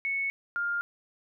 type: tone pair in turn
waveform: sine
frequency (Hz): 2209 / 1405.3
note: C#7 / F6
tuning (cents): -7 / +10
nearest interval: minor sixth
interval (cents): 783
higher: first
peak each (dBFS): -27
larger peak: neither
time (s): 0.05-0.3 / 0.56-0.81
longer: neither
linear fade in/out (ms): 0
effects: none